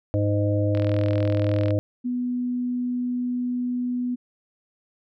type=harmonic tone; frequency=102.9 Hz; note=G#2; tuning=16 cents flat; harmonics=1 / 3 / 5 / 6; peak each=-21 / -26 / -28 / -29 dBFS; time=0.14-1.79 s; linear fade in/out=0 ms
type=click train; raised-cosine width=0.3 ms; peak=-19 dBFS; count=41; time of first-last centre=0.75-1.707 s; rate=41.8 Hz
type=tone; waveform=sine; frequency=246.9 Hz; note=B3; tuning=in tune; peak=-23 dBFS; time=2.04-4.16 s; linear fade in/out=20 ms
effects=none